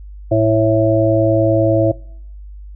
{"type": "harmonic tone", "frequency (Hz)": 110, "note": "A2", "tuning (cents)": 0, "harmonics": [1, 3, 5, 6], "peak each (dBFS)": [-16, -16, -16, -16], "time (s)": [0.31, 1.92], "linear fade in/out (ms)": 10, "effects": ["noise-tail reverb RT60 0.7 s tail -24 dB re dry", "added 50 Hz sine -31 dBFS peak until 2.75 s"]}